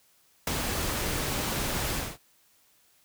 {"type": "noise with ADSR envelope", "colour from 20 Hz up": "pink", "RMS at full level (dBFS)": -24, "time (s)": [0.47, 2.18], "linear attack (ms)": 5, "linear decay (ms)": 10, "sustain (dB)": -6, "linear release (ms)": 230, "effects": ["white hiss -64 dBFS RMS until 3.04 s"]}